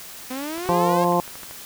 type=exponential sweep; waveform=sawtooth; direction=up; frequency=250.2 to 554.4 Hz; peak=-24 dBFS; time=0.3-1.05 s; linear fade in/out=10 ms
type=click train; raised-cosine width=0.5 ms; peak=-24 dBFS; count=13; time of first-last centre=0.58-1.51 s; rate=12.9 Hz
type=harmonic tone; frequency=175 Hz; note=F3; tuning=4 cents sharp; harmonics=1 / 2 / 3 / 4 / 5 / 6; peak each=-24 / -24 / -24 / -24 / -24 / -24 dBFS; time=0.69-1.2 s; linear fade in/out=0 ms
effects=white hiss -39 dBFS RMS until 1.65 s